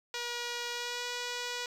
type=tone with pitch glide; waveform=5% pulse; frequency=479.9 to 486.9 Hz; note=B4 to B4; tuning=-50 to -25 cents; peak=-23 dBFS; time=0.14-1.66 s; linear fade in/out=2 ms; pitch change=+25 cents; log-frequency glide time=0.71-1.05 s; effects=low-pass 9000 Hz 12 dB/octave + 9-bit